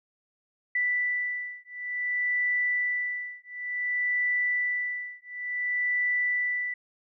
sine beating tone pair, 1975.5 / 1976.06 Hz, B6 / B6, 0 / 0 cents, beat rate 0.56 Hz, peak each -29 / -29 dBFS, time 0.75-6.74 s, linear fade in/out 5 ms, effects none

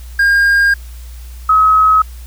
triangle / sine tone pair in turn, 1614 / 1277.3 Hz, G#6 / D#6, -50 / +45 cents, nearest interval major third, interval 405 cents, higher first, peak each -6 dBFS, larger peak neither, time 0.19-0.74 / 1.49-2.02 s, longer first, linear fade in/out 5 ms, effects added 60 Hz sine -28 dBFS peak until 2.26 s + white hiss -43 dBFS RMS until 2.26 s

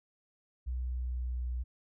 sine tone with pitch glide, 62.4 to 61.4 Hz, B1 to B1, +19 to -9 cents, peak -32 dBFS, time 0.66-1.64 s, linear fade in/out 20 ms, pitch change -28 cents, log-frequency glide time 0.8-1.51 s, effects none

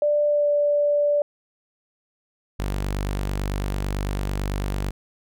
sine tone with pitch glide, 590 to 583.9 Hz, D5 to D5, +8 to -10 cents, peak -17 dBFS, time 0.02-1.22 s, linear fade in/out 2 ms, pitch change -18 cents, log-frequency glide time 0.26-0.48 s
sawtooth tone, 49 Hz, G1, in tune, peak -20 dBFS, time 2.59-4.91 s, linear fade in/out 10 ms
effects none

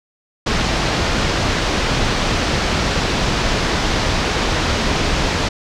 pink low-pass noise, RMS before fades -18 dBFS, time 0.46-5.49 s, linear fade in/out 10 ms, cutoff 5800 Hz, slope 24 dB/octave, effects none

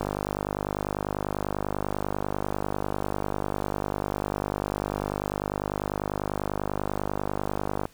click train, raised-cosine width 1 ms, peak -13 dBFS, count 394, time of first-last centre 0.01-7.854 s, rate 50.1 Hz, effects pink hiss -56 dBFS RMS until 7.93 s

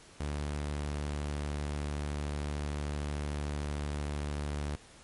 sawtooth tone, 73.3 Hz, D2, 3 cents flat, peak -29 dBFS, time 0.2-4.76 s, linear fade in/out 5 ms, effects pink hiss -55 dBFS RMS until 5.03 s + MP3 48 kbps

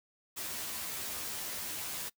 white noise with comb filter, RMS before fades -39 dBFS, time 0.36-2.1 s, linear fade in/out 20 ms, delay 13 ms, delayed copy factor +0.95, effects noise-tail reverb RT60 0.1 s tail -22 dB re dry

